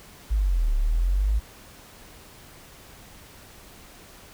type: linear two-way sweep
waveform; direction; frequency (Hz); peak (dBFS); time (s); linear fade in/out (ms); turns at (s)
sine; down then up; 54.7 to 34.65 to 54.7; -19; 0.3-1.4; 20; 0.75
effects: pink hiss -48 dBFS RMS until 4.33 s